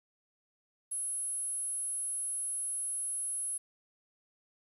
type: tone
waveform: sine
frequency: 10640 Hz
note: E9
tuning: 15 cents sharp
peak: -32 dBFS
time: 0.91-3.58 s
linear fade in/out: 10 ms
effects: tanh soft clip ceiling -28 dBFS + 10-bit